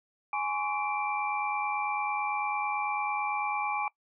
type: tone cluster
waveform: sine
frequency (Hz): 833 / 1045 / 1134 / 2353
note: G#5 / C6 / C#6 / D7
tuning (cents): +5 / -2 / +39 / +3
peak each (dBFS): -31 / -39 / -34 / -35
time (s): 0.33-3.88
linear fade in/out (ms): 2
effects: noise-tail reverb RT60 0.1 s tail -22 dB re dry